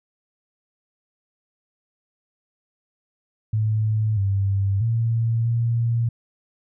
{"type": "tone with pitch steps", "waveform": "sine", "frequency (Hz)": [108.5, 98.4, 114.7, 116.8], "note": ["A2", "G2", "A#2", "A#2"], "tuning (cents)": [-24, 7, -28, 4], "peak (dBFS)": -18, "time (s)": [3.53, 6.09], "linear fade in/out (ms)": 5, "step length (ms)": 640, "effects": []}